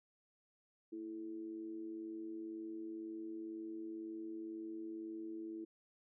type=tone with amplitude modulation; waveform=sine; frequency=329.6 Hz; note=E4; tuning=in tune; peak=-40 dBFS; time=0.92-5.65 s; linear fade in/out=10 ms; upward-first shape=sine; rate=102 Hz; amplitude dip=60%; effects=none